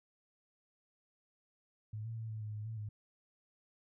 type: tone with pitch steps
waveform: sine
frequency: 107.5 / 113.8 / 112.1 / 109.2 / 106.6 / 106 / 111.9 / 105.5 Hz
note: A2 / A#2 / A2 / A2 / G#2 / G#2 / A2 / G#2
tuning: -40 / -41 / +33 / -13 / +46 / +36 / +30 / +28 cents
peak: -39 dBFS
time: 1.93-2.89 s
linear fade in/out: 5 ms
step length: 120 ms
effects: none